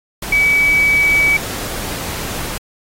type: tone in noise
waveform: sine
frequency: 2282 Hz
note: C#7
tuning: 50 cents sharp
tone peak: -10 dBFS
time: 0.32-1.37 s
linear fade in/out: 5 ms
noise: pink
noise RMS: -25 dBFS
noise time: 0.22-2.58 s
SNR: +12 dB
effects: AAC 48 kbps